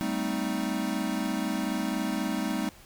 square chord, A half-diminished seventh, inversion third, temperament equal with one note detuned, 196 / 220 / 256.8 / 311.1 Hz, G3 / A3 / C4 / Eb4, 0 / 0 / -32 / 0 cents, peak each -34 dBFS, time 0.01-2.69 s, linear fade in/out 0 ms, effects pink hiss -53 dBFS RMS until 2.85 s

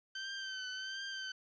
20% pulse tone with vibrato, 1545 Hz, G6, 26 cents flat, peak -35 dBFS, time 0.15-1.32 s, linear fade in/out 5 ms, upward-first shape triangle, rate 1.4 Hz, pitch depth 49 cents each way, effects resampled to 16000 Hz + 11-bit

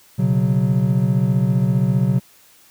triangle chord, B suspended second, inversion none, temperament equal, 123.47 / 138.59 / 185 Hz, B2 / C#3 / F#3, 0 / 0 / 0 cents, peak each -17 dBFS, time 0.18-2.2 s, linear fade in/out 20 ms, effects white hiss -51 dBFS RMS until 2.7 s

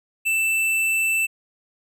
sine tone with hard clipping, 2657 Hz, E7, 13 cents sharp, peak -20 dBFS, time 0.25-1.27 s, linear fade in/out 20 ms, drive 12 dB, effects none

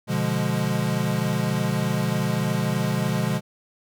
square chord, B diminished seventh, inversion none, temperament equal, 123.47 / 146.83 / 174.61 / 207.7 Hz, B2 / D3 / F3 / Ab3, 0 / 0 / 0 / 0 cents, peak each -28 dBFS, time 0.07-3.41 s, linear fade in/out 50 ms, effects none

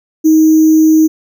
sine tone with sample-and-hold, 315.2 Hz, D#4, 23 cents sharp, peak -4 dBFS, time 0.24-1.08 s, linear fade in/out 20 ms, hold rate 6300 Hz, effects none

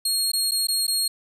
25% pulse tone with dropouts, 4278 Hz, C8, 38 cents sharp, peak -16 dBFS, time 0.05-1.08 s, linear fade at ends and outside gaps 5 ms, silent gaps 0.318-0.333 / 0.511-0.517 / 0.671-0.684 / 0.868-0.878 s, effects none

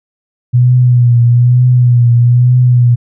sine tone with vibrato, 122.2 Hz, B2, 18 cents flat, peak -4 dBFS, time 0.53-2.96 s, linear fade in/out 20 ms, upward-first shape triangle, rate 1.1 Hz, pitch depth 52 cents each way, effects none

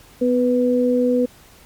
sine tone pair together, 249.7 / 493.9 Hz, B3 / B4, +19 / 0 cents, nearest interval octave, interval 1181 cents, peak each -17 dBFS, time 0.21-1.26 s, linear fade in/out 10 ms, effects pink hiss -48 dBFS RMS until 1.65 s + MP3 96 kbps

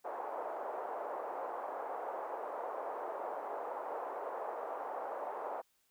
white band-pass noise, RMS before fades -41 dBFS, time 0.04-5.62 s, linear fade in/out 20 ms, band 470 to 920 Hz, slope 24 dB/octave, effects white hiss -75 dBFS RMS until 5.9 s

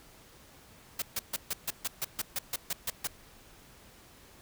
white noise bursts, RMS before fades -32 dBFS, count 13, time 0.99-3.073 s, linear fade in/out 5 ms, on 31 ms, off 140 ms, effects pink hiss -56 dBFS RMS until 4.41 s

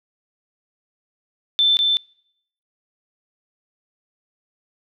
sine tone with echo, 3539 Hz, A7, 9 cents sharp, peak -13 dBFS, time 1.59-1.77 s, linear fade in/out 0 ms, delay 200 ms, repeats 1, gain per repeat -2 dB, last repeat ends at 1.97 s, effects noise-tail reverb RT60 0.7 s tail -26 dB re dry

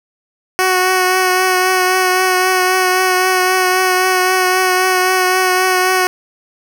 10% pulse tone with vibrato, 370 Hz, F#4, in tune, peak -3 dBFS, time 0.59-6.07 s, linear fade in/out 0 ms, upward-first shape triangle, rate 3.8 Hz, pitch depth 21 cents each way, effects none

